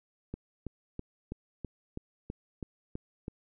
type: click train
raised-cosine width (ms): 3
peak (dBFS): -24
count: 10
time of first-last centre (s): 0.34-3.281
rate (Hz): 3.06
effects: none